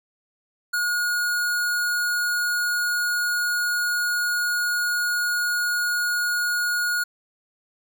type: tone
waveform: square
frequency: 1442 Hz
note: F#6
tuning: 45 cents flat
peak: -22 dBFS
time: 0.73-7.04 s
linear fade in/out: 10 ms
effects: none